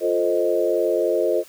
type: chord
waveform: sine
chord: F dominant seventh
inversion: none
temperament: equal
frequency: 349.2 / 440 / 523.3 / 622.3 Hz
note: F4 / A4 / C5 / Eb5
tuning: 0 / 0 / 0 / 0 cents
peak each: -23 dBFS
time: 0-1.44 s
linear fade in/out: 50 ms
effects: white hiss -48 dBFS RMS until 1.48 s